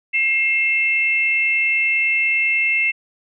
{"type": "tone pair together", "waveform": "sine", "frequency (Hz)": [2133, 2663], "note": ["C7", "E7"], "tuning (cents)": [33, 17], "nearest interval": "major third", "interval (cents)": 384, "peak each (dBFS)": -18, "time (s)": [0.13, 2.92], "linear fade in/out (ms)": 20, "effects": []}